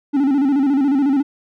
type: tone with vibrato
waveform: triangle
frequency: 276.8 Hz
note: C#4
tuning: 2 cents flat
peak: -11 dBFS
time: 0.13-1.23 s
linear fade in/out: 20 ms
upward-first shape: square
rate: 14 Hz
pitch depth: 79 cents each way
effects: none